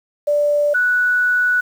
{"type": "tone pair in turn", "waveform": "sine", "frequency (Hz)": [586, 1476.6], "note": ["D5", "F#6"], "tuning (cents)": [-4, -4], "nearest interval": "octave + major third", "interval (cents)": 1600, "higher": "second", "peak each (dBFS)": -13, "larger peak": "neither", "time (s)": [[0.27, 0.74], [0.74, 1.61]], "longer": "second", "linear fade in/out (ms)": 10, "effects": ["7-bit"]}